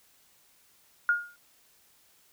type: tone with exponential decay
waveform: sine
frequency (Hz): 1425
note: F6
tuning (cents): +34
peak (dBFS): -18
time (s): 1.09-1.36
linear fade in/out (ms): 1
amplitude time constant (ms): 58
effects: white hiss -63 dBFS RMS until 2.32 s